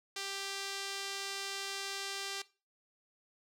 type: tone with band-pass filter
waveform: sawtooth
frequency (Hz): 393.7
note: G4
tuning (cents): +8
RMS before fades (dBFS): -40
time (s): 0.16-2.42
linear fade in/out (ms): 5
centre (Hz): 4600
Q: 0.99
effects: noise-tail reverb RT60 0.3 s tail -18 dB re dry